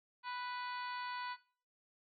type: harmonic tone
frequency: 493.9 Hz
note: B4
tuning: in tune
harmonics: 2 / 3 / 4 / 5 / 6 / 7 / 8 / 9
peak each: -42 / -47 / -52 / -51 / -57 / -57 / -57 / -54 dBFS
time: 0.23-1.37 s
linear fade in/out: 50 ms
effects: noise-tail reverb RT60 0.4 s tail -17 dB re dry